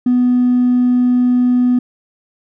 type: tone with hard clipping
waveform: sine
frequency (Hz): 247.7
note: B3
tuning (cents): +5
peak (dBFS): -10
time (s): 0.06-1.79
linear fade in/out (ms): 5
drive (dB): 1
effects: none